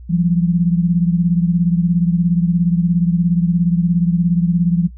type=beating tone pair; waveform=sine; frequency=170.3 / 187.3 Hz; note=F3 / F#3; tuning=-43 / +21 cents; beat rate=17 Hz; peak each=-13 / -18 dBFS; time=0.09-4.88 s; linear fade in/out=20 ms; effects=noise-tail reverb RT60 0.1 s tail -20 dB re dry + added 60 Hz sine -33 dBFS peak until 4.97 s